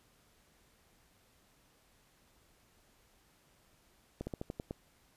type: slowing click train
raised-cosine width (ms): 2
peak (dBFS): -25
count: 7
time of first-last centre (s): 4.21-4.709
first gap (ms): 60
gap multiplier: 1.13
effects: pink hiss -68 dBFS RMS until 5.16 s + resampled to 32000 Hz